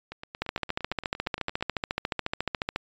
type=two click trains; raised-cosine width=0.3 ms; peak=-22 / -11 dBFS; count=14 / 34; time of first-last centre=0.12-1.609 / 0.42-2.76 s; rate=8.73 / 14.1 Hz; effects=resampled to 16000 Hz